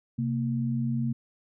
sine tone pair together, 130.98 / 230.5 Hz, C3 / A#3, +2 / -19 cents, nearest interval minor seventh, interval 979 cents, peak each -28 dBFS, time 0.18-1.13 s, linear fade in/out 10 ms, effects none

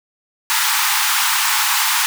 pink high-pass noise, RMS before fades -17 dBFS, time 0.5-2.06 s, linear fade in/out 0 ms, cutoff 820 Hz, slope 96 dB/octave, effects none

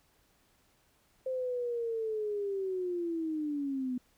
sine linear sweep, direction down, 523 to 246.9 Hz, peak -31 dBFS, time 1.26-3.98 s, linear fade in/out 5 ms, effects pink hiss -69 dBFS RMS until 4.17 s

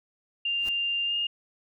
sine tone with pitch glide, 2794 to 2831 Hz, F7 to F7, 0 to +23 cents, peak -25 dBFS, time 0.45-1.27 s, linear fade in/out 5 ms, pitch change +23 cents, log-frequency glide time 1.05-1.15 s
pink noise with exponential growth, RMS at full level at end -38 dBFS, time 0.57-0.69 s, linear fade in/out 2 ms, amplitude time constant 26 ms
effects none

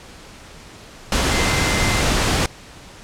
sine tone in noise, 2074 Hz, C7, 16 cents flat, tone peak -25 dBFS, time 1.31-2.01 s, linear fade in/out 2 ms, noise pink, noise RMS -18 dBFS, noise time 1.12-2.46 s, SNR -10 dB, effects pink hiss -41 dBFS RMS until 3.03 s + low-pass 8000 Hz 12 dB/octave

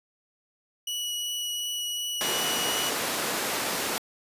sawtooth tone with vibrato, 2931 Hz, F#7, 17 cents flat, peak -26 dBFS, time 0.87-2.9 s, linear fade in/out 5 ms, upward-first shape triangle, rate 2.7 Hz, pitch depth 9 cents each way
pink high-pass noise, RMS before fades -29 dBFS, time 2.21-3.98 s, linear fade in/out 0 ms, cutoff 310 Hz, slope 12 dB/octave
effects resampled to 32000 Hz

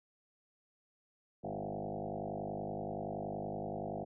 sine tone with frequency modulation, 437.2 Hz, A4, 11 cents flat, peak -37 dBFS, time 1.43-4.05 s, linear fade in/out 20 ms, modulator 50.6 Hz, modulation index 6.3, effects none

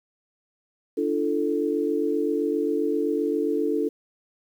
sine chord, D minor, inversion none, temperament equal with one note detuned, 293.7 / 341.3 / 440 Hz, D4 / F4 / A4, 0 / -40 / 0 cents, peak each -26 / -27 / -25 dBFS, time 0.97-3.89 s, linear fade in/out 10 ms, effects 9-bit

